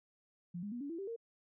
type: tone with pitch steps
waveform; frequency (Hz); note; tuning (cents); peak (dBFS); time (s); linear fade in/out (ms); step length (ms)
sine; 174.61 / 205.3 / 241.3 / 283.7 / 333.4 / 392 / 460.8; F3 / G#3 / B3 / C#4 / E4 / G4 / A#4; 0 / -20 / -40 / +40 / +20 / 0 / -20; -39; 0.54-1.163; 10; 89
effects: none

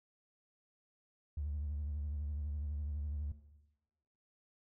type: tone with vibrato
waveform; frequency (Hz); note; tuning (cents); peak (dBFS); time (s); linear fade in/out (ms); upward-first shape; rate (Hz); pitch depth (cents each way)
triangle; 73.5; D2; +2; -32; 1.37-3.32; 5; triangle; 12; 85
effects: noise-tail reverb RT60 1.0 s tail -17 dB re dry + tanh soft clip ceiling -33 dBFS

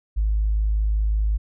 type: tone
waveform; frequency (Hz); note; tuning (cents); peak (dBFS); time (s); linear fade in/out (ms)
sine; 52.7; G#1; +26; -17; 0.16-1.38; 20
effects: tanh soft clip ceiling -13 dBFS

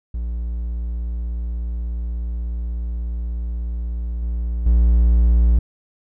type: tone with level steps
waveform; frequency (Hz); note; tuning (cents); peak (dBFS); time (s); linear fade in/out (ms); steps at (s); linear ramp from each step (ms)
triangle; 58.27; A#1; 0; -20 / -18 / -9; 0.14-5.59; 5; 4.22 / 4.66; 2
effects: none

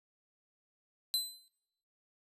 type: tone with exponential decay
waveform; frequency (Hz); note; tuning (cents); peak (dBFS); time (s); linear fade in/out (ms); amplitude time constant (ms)
sawtooth; 4049; B7; +42; -24; 1.14-1.48; 0; 73
effects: noise-tail reverb RT60 0.8 s tail -24 dB re dry + resampled to 32000 Hz

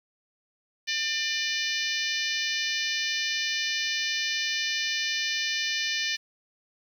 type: harmonic tone with a mistuned harmonic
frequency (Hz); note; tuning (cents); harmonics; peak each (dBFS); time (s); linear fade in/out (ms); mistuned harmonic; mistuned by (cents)
598; D5; +31; 3 / 4 / 5 / 6 / 7 / 8 / 9 / 10; -32 / -33 / -34 / -35 / -35 / -36 / -37 / -37; 0.87-6.17; 20; 5; -18
effects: 9-bit

